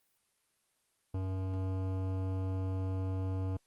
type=tone with hard clipping; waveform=sine; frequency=94.4 Hz; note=F#2; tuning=35 cents sharp; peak=-34 dBFS; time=1.14-3.57 s; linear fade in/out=5 ms; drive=16 dB; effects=white hiss -75 dBFS RMS until 3.66 s + Opus 32 kbps